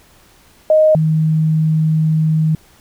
sine tone pair in turn, 622.3 / 157.38 Hz, D#5 / D#3, 0 / +20 cents, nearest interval 2 octaves, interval 2380 cents, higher first, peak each -7 / -11 dBFS, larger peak first, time 0.7-0.95 / 0.95-2.55 s, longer second, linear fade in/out 2 ms, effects pink hiss -49 dBFS RMS until 2.8 s

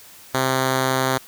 5% pulse tone, 131.2 Hz, C3, 5 cents sharp, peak -7 dBFS, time 0.34-1.18 s, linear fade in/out 5 ms, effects white hiss -45 dBFS RMS until 1.27 s

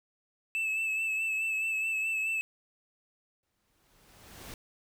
triangle tone with vibrato, 2623 Hz, E7, 9 cents flat, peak -27 dBFS, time 0.55-2.41 s, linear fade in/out 0 ms, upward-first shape sine, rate 4.7 Hz, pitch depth 30 cents each way
pink noise with exponential growth, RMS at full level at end -43 dBFS, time 3.43-4.54 s, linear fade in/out 1 ms, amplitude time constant 240 ms
effects none

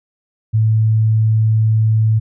sine tone, 110 Hz, A2, in tune, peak -10 dBFS, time 0.53-2.2 s, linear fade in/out 20 ms, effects none

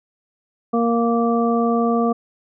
harmonic tone, 233.1 Hz, A#3, in tune, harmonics 1 / 2 / 3 / 5, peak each -18 / -21 / -23 / -25 dBFS, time 0.73-2.13 s, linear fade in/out 10 ms, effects none

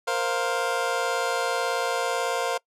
25% pulse chord, Bb suspended second, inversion none, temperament just, 466.2 / 524.4 / 699.2 Hz, Bb4 / C5 / F5, 0 / +4 / +2 cents, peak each -25 dBFS, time 0.07-2.58 s, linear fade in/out 10 ms, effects noise-tail reverb RT60 0.1 s tail -23 dB re dry + low-pass 10000 Hz 12 dB/octave

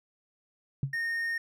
sine tone with exponential decay, 136.9 Hz, C#3, 21 cents flat, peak -22 dBFS, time 0.83-0.96 s, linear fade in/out 2 ms, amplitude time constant 28 ms
triangle tone, 1842 Hz, A#6, 21 cents flat, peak -27 dBFS, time 0.93-1.38 s, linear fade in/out 5 ms
effects none

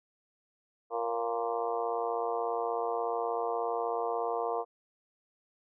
harmonic tone with a mistuned harmonic, 116.54 Hz, A#2, in tune, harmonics 3 / 4 / 5 / 6 / 7 / 8 / 9 / 10, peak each -45 / -33 / -45 / -34 / -42 / -40 / -39 / -43 dBFS, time 0.9-4.65 s, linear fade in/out 50 ms, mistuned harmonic 5, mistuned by -55 cents, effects none

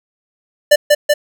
square tone with echo, 591 Hz, D5, 11 cents sharp, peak -5 dBFS, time 0.71-0.76 s, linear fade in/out 10 ms, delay 190 ms, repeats 2, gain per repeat -2 dB, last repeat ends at 1.14 s, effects none

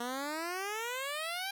10% pulse exponential sweep, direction up, 235 to 801 Hz, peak -27 dBFS, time 0-1.51 s, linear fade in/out 5 ms, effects none

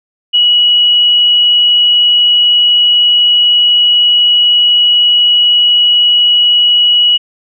sine tone, 2922 Hz, F#7, 22 cents flat, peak -5 dBFS, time 0.33-7.18 s, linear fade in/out 20 ms, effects none

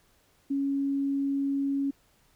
sine tone, 277.2 Hz, C#4, in tune, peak -25 dBFS, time 0.5-1.91 s, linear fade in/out 10 ms, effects pink hiss -65 dBFS RMS until 2.35 s

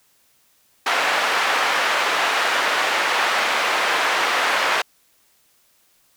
white band-pass noise, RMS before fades -20 dBFS, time 0.86-4.82 s, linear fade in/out 5 ms, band 620 to 2000 Hz, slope 12 dB/octave, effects white hiss -60 dBFS RMS until 6.16 s

